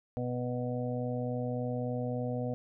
harmonic tone, 123.5 Hz, B2, in tune, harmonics 1 / 2 / 4 / 5 / 6, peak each -35 / -36 / -37 / -41 / -44 dBFS, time 0.17-2.54 s, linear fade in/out 0 ms, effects none

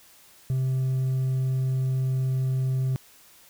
sine tone with hard clipping, 130.81 Hz, C3, in tune, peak -23 dBFS, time 0.5-2.96 s, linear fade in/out 0 ms, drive 2 dB, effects white hiss -54 dBFS RMS until 3.49 s

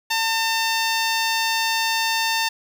10% pulse tone, 900 Hz, A5, 39 cents sharp, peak -11 dBFS, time 0.1-2.49 s, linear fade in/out 10 ms, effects none

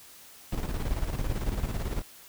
brown noise with tremolo, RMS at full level -28 dBFS, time 0.52-2.02 s, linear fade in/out 5 ms, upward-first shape square, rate 18 Hz, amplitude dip 55%, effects white hiss -51 dBFS RMS until 2.28 s

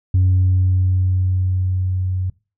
sine tone with level ramp, 92.5 Hz, F#2, in tune, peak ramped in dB -9 to -18 dBFS, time 0.14-2.3 s, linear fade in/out 5 ms, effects noise-tail reverb RT60 0.3 s tail -22 dB re dry + tanh soft clip ceiling -9 dBFS

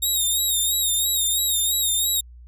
5% pulse tone with vibrato, 3729 Hz, A#7, in tune, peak -12 dBFS, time 0.02-2.21 s, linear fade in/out 10 ms, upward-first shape sine, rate 3 Hz, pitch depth 65 cents each way, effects added 60 Hz sine -41 dBFS peak until 2.47 s + resampled to 32000 Hz

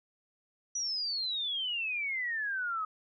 sine exponential sweep, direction down, 5920 to 1251 Hz, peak -31 dBFS, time 0.75-2.85 s, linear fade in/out 5 ms, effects none

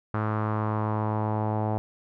sawtooth tone with low-pass filter sweep, 107.6 Hz, A2, 38 cents flat, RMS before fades -27 dBFS, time 0.14-1.78 s, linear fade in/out 0 ms, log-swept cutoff 1300 to 790 Hz, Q 3.2, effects none

